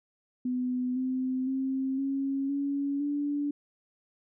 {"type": "tone with pitch steps", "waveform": "sine", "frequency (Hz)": [250.9, 258.1, 265.5, 273.1, 281, 289], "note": ["B3", "C4", "C4", "C#4", "C#4", "D4"], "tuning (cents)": [28, -23, 25, -26, 24, -28], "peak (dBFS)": -27, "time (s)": [0.45, 3.51], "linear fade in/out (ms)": 5, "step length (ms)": 510, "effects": []}